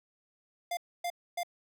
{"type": "tone bursts", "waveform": "square", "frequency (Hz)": 698.5, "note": "F5", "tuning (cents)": 0, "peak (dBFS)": -32, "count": 3, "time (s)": [0.71, 1.433], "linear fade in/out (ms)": 5, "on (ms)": 61, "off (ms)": 270, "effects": []}